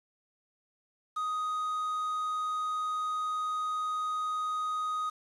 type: tone with quantisation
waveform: triangle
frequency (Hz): 1249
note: D#6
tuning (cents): +6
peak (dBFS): -28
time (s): 1.16-5.1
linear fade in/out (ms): 10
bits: 8
effects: low-pass 9000 Hz 12 dB/octave